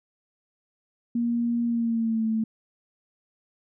sine tone with pitch glide, 236 to 221.5 Hz, A#3 to A3, +22 to +12 cents, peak -22 dBFS, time 1.15-2.44 s, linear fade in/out 5 ms, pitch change -110 cents, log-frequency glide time 1.65-2.26 s, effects none

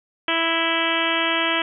harmonic tone with a mistuned harmonic, 330 Hz, E4, 2 cents sharp, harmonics 1 / 2 / 3 / 4 / 5 / 6 / 7 / 8 / 9 / 10, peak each -28 / -28 / -28 / -28 / -28 / -28 / -28 / -28 / -28 / -28 dBFS, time 0.28-1.62 s, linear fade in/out 2 ms, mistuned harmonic 10, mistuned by -31 cents, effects none

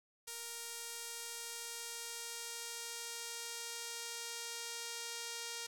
sawtooth tone with band-pass filter sweep, 466.8 Hz, A#4, 2 cents sharp, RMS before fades -45 dBFS, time 0.27-5.67 s, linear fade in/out 10 ms, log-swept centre 9300 to 6200 Hz, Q 0.92, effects 11-bit

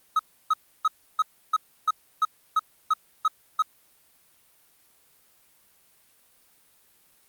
triangle tone bursts, 1273 Hz, D#6, 39 cents sharp, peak -16 dBFS, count 11, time 0.16-3.623 s, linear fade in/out 5 ms, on 33 ms, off 310 ms, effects white hiss -61 dBFS RMS until 7.28 s + Opus 32 kbps

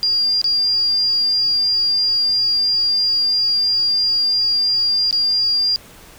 sine tone with dropouts, 4801 Hz, D8, 37 cents sharp, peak -14 dBFS, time 0.03-5.76 s, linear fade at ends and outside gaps 0 ms, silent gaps 0.415-0.443 / 5.11-5.127 s, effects pink hiss -43 dBFS RMS until 6.18 s

